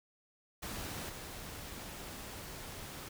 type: noise with level steps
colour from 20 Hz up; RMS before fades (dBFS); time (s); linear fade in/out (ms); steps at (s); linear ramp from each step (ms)
pink; -42 / -46; 0.62-3.09; 10; 1.09; 5
effects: none